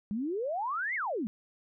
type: exponential two-way sweep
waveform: sine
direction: up then down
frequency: 196.2 to 2215 to 196.2 Hz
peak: -30 dBFS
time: 0.11-1.27 s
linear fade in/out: 0 ms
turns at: 0.95 s
effects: none